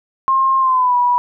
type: tone with pitch glide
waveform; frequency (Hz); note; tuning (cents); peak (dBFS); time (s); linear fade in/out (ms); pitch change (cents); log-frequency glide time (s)
sine; 1065 to 976.6; C6 to B5; +30 to -20; -11; 0.28-1.18; 0; -150; 0.59-0.96
effects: none